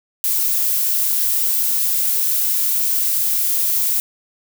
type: noise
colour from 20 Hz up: violet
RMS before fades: -18 dBFS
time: 0.24-4 s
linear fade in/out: 0 ms
effects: none